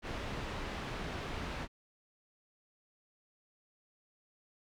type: low-pass noise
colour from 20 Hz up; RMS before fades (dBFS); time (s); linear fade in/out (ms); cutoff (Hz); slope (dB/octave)
pink; -40; 0.02-1.68; 50; 3200; 12
effects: none